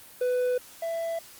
triangle tone pair in turn, 498 / 664.8 Hz, B4 / E5, +14 / +15 cents, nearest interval perfect fourth, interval 501 cents, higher second, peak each -21 / -26 dBFS, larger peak first, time 0.21-0.58 / 0.82-1.19 s, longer neither, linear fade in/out 5 ms, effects white hiss -49 dBFS RMS until 1.39 s + Opus 32 kbps

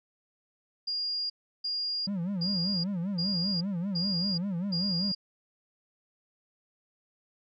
sine tone bursts, 4829 Hz, D8, 47 cents sharp, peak -29 dBFS, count 6, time 0.87-5.15 s, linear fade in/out 10 ms, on 430 ms, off 340 ms
triangle tone with vibrato, 185 Hz, F#3, in tune, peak -27 dBFS, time 2.07-5.12 s, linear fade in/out 5 ms, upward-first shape sine, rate 5.1 Hz, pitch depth 180 cents each way
effects none

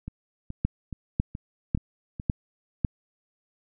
two click trains, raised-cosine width 5 ms, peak -22 / -10 dBFS, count 6 / 5, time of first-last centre 0.08-2.199 / 0.65-2.848 s, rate 2.36 / 1.82 Hz, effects none

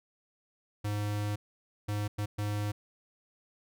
square tone bursts at uneven times, 103.83 Hz, G#2, in tune, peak -31 dBFS, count 4, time 0.84-1.36 / 1.88-2.08 / 2.18-2.26 / 2.38-2.72 s, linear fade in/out 10 ms, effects none

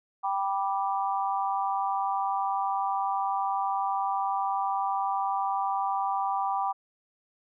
sine chord, G major, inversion none, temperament just, 784 / 980 / 1176 Hz, G5 / B5 / D6, 0 / -14 / +2 cents, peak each -28 / -31 / -32 dBFS, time 0.23-6.73 s, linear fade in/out 20 ms, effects none

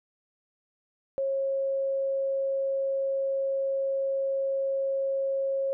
sine tone, 543 Hz, C#5, 36 cents flat, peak -25 dBFS, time 1.18-5.73 s, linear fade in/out 0 ms, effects none

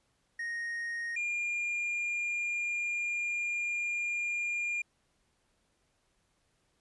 triangle tone pair in turn, 1864.7 / 2409 Hz, A#6 / D7, 0 / +43 cents, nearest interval major third, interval 443 cents, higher second, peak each -32 / -29 dBFS, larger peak second, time 0.39-1.16 / 1.16-4.82 s, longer second, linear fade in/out 5 ms, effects pink hiss -74 dBFS RMS until 6.8 s + resampled to 24000 Hz

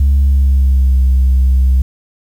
sine tone with pitch glide, 69.3 to 65.03 Hz, C#2 to C2, 0 to -10 cents, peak -5 dBFS, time 0-1.82 s, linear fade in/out 5 ms, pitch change -110 cents, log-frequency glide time 0.17-0.99 s, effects tanh soft clip ceiling -5 dBFS + 7-bit

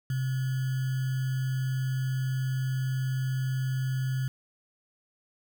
sine tone with sample-and-hold, 130.81 Hz, C3, in tune, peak -26 dBFS, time 0.1-4.28 s, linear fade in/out 2 ms, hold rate 1575 Hz, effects none

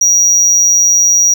triangle tone, 5760 Hz, F#8, 47 cents flat, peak -5 dBFS, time 0.01-1.34 s, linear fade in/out 5 ms, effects none

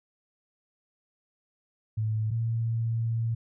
sine tone pair in turn, 109.1 / 114.46 Hz, A2 / A#2, -14 / -31 cents, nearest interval minor second, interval 83 cents, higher second, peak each -25 dBFS, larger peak neither, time 1.97-2.31 / 2.31-3.35 s, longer second, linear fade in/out 10 ms, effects none

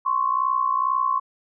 sine tone pair together, 1046.5 / 1108.7 Hz, C6 / C#6, 0 / 0 cents, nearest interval minor second, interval 100 cents, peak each -22 dBFS, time 0.05-1.2 s, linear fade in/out 20 ms, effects none

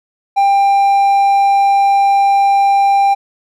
triangle tone, 794 Hz, G5, 22 cents sharp, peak -6 dBFS, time 0.36-3.15 s, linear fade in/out 20 ms, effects none

